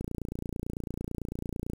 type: click train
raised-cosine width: 3 ms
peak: -21 dBFS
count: 51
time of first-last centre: 0.01-1.734 s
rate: 29 Hz
effects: 8-bit